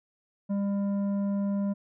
sine tone with tanh clipping, 200 Hz, G3, 35 cents sharp, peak -27 dBFS, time 0.49-1.74 s, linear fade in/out 20 ms, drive 9 dB, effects none

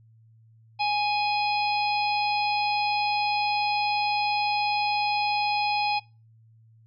harmonic tone with a mistuned harmonic, 830.6 Hz, G#5, in tune, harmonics 1 / 3 / 4 / 5 / 6, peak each -24 / -29 / -38 / -34 / -35 dBFS, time 0.79-6 s, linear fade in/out 20 ms, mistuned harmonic 6, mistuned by +19 cents, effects noise-tail reverb RT60 0.3 s tail -23 dB re dry + added 112 Hz sine -53 dBFS peak until 6.86 s

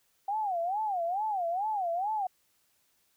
sine tone with vibrato, 766 Hz, G5, 40 cents flat, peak -28 dBFS, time 0.28-2.27 s, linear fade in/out 5 ms, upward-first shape sine, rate 2.3 Hz, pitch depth 230 cents each way, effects white hiss -71 dBFS RMS until 3.16 s

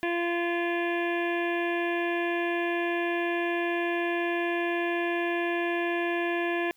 harmonic tone, 344.2 Hz, F4, 25 cents flat, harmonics 1 / 2 / 3 / 5 / 6 / 7 / 8 / 9 / 10, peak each -28 / -33 / -38 / -33 / -43 / -37 / -42 / -49 / -50 dBFS, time 0.03-6.71 s, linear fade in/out 0 ms, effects white hiss -65 dBFS RMS until 6.76 s

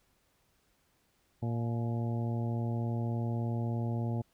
harmonic tone with a mistuned harmonic, 116.54 Hz, A#2, in tune, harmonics 1 / 2 / 3 / 4 / 5 / 6 / 7, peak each -31 / -37 / -43 / -47 / -47 / -47 / -48 dBFS, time 1.42-4.22 s, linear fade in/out 10 ms, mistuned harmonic 7, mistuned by +58 cents, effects pink hiss -72 dBFS RMS until 4.33 s

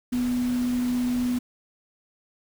sine tone in noise, 246.9 Hz, B3, in tune, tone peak -22 dBFS, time 0.12-1.39 s, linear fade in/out 10 ms, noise pink, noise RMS -39 dBFS, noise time 0.12-1.39 s, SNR +14 dB, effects none

